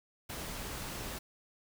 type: noise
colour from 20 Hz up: pink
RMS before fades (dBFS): -41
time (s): 0.29-1.19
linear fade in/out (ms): 10
effects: none